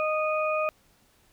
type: harmonic tone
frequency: 619 Hz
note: D#5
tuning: 9 cents flat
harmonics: 1 / 2 / 4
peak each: -26 / -29 / -32 dBFS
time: 0-0.69 s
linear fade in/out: 0 ms
effects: pink hiss -63 dBFS RMS until 1.32 s